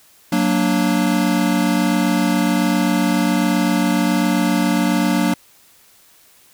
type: chord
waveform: square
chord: Gb augmented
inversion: none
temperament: equal with one note detuned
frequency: 185 / 232.4 / 293.7 Hz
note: Gb3 / Bb3 / D4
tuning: 0 / -5 / 0 cents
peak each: -20 dBFS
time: 0.32-5.34 s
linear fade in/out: 5 ms
effects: white hiss -51 dBFS RMS until 6.53 s